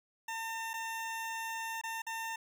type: tone with dropouts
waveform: 20% pulse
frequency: 904 Hz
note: A5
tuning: 47 cents sharp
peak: -32 dBFS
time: 0.28-2.36 s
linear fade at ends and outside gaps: 5 ms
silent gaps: 0.734-0.738 / 1.814-1.836 / 2.02-2.066 s
effects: none